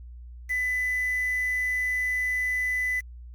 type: tone with quantisation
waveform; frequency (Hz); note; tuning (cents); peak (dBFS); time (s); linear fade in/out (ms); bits
sine; 2000; B6; +21; -24; 0.49-3.01; 20; 7
effects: added 60 Hz sine -40 dBFS peak until 3.34 s + Opus 48 kbps